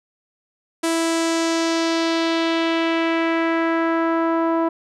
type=tone with low-pass filter sweep; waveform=sawtooth; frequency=329.6 Hz; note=E4; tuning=in tune; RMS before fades=-20 dBFS; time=0.83-4.69 s; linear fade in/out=10 ms; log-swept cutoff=9700 to 1000 Hz; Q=1.7; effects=none